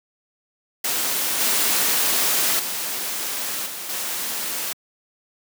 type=noise with level steps; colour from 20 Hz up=white; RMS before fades=-23 / -20 / -27 / -32 / -27 dBFS; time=0.84-4.73 s; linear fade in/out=5 ms; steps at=1.4 / 2.59 / 3.66 / 3.89 s; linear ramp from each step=5 ms; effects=high-pass 200 Hz 12 dB/octave